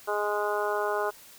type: harmonic tone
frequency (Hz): 207.7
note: G#3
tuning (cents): 0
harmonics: 2 / 3 / 4 / 5 / 6 / 7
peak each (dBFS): -30 / -32 / -33 / -34 / -35 / -35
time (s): 0.07-1.11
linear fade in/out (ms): 20
effects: white hiss -51 dBFS RMS until 1.38 s